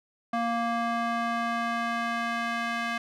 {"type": "tone with band-pass filter sweep", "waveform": "square", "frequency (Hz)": 233.1, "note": "A#3", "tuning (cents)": 0, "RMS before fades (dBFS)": -29, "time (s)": [0.33, 2.98], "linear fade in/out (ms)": 5, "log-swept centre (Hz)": [930, 1800], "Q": 1.2, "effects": []}